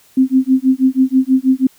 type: tone with tremolo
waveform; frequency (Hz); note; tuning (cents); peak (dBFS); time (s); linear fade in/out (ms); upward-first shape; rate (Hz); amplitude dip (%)
sine; 261.6; C4; 0; -6; 0.17-1.67; 5; sine; 6.2; 100
effects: white hiss -50 dBFS RMS until 1.78 s